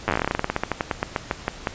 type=slowing click train; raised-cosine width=0.5 ms; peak=-6 dBFS; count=27; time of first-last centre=0.08-1.672 s; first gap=9 ms; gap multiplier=1.13; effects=pink hiss -40 dBFS RMS until 1.74 s + resampled to 16000 Hz